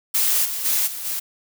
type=noise with level steps; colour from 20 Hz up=blue; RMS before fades=-19 / -27 / -20 / -31 / -26 dBFS; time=0.14-1.2 s; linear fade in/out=10 ms; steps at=0.44 / 0.64 / 0.86 / 1.04 s; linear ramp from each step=20 ms; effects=none